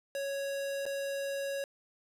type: tone with dropouts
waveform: square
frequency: 554.4 Hz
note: C#5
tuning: in tune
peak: -34 dBFS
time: 0.15-1.64 s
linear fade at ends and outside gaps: 1 ms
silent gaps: 0.855-0.863 s
effects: resampled to 32000 Hz + 10-bit